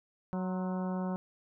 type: harmonic tone with a mistuned harmonic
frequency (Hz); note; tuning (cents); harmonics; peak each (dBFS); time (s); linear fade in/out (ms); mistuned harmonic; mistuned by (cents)
185; F#3; 0; 1 / 2 / 3 / 4 / 5 / 6 / 7 / 8; -32 / -43 / -42 / -45 / -45 / -49 / -51 / -55; 0.33-1.16; 0; 6; -66
effects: none